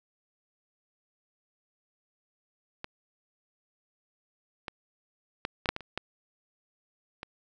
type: clicks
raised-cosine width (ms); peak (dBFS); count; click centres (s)
0.3; -20 / -19 / -14 / -15 / -7 / -18 / -28 / -15 / -22; 9; 2.844 / 4.682 / 5.451 / 5.658 / 5.69 / 5.764 / 5.807 / 5.976 / 7.231
effects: none